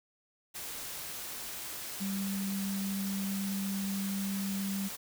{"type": "tone in noise", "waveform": "sine", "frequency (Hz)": 196, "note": "G3", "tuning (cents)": 0, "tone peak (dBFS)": -32, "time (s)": [2, 4.89], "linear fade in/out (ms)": 20, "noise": "white", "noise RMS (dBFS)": -41, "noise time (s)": [0.54, 4.97], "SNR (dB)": 6, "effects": []}